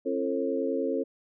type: harmonic tone with a mistuned harmonic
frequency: 89.7 Hz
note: F2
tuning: 47 cents sharp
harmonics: 3 / 4 / 5 / 6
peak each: -31 / -33 / -30 / -32 dBFS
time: 0.05-1.04 s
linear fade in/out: 20 ms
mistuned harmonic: 4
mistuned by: -95 cents
effects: none